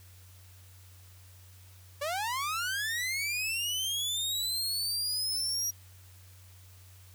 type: linear sweep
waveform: sawtooth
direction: up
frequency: 552 to 5750 Hz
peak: -27 dBFS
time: 2.01-5.71 s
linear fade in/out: 10 ms
effects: added 92 Hz sine -52 dBFS peak until 7.14 s + white hiss -59 dBFS RMS until 7.14 s